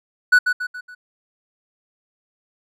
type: tone with echo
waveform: triangle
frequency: 1480 Hz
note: F#6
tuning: in tune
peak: -7 dBFS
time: 0.32-0.39 s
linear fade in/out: 10 ms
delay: 140 ms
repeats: 4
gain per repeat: -7 dB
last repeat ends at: 0.95 s
effects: none